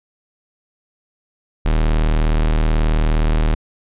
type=tone; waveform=45% pulse; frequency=38.89 Hz; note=D#1; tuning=in tune; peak=-13 dBFS; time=1.65-3.55 s; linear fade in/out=10 ms; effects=resampled to 8000 Hz